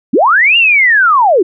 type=linear two-way sweep; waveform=sine; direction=up then down; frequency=185.8 to 2841 to 320.5 Hz; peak=-5 dBFS; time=0.13-1.43 s; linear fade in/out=10 ms; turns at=0.57 s; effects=none